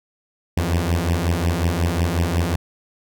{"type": "beating tone pair", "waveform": "sawtooth", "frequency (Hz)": [82.5, 88], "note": ["E2", "F2"], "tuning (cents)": [2, 14], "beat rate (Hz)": 5.5, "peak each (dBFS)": -17, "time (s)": [0.57, 2.56], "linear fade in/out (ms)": 5, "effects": []}